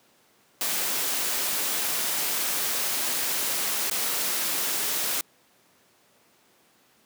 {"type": "noise with dropouts", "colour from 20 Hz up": "white", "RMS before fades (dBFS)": -27, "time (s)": [0.61, 5.21], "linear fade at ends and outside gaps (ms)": 1, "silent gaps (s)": [3.899, 3.912], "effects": ["pink hiss -61 dBFS RMS until 7.05 s", "high-pass 200 Hz 12 dB/octave"]}